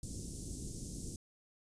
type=band-stop noise; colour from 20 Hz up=pink; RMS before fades=-43 dBFS; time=0.03-1.16 s; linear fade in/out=2 ms; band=350 to 6000 Hz; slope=24 dB/octave; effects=resampled to 22050 Hz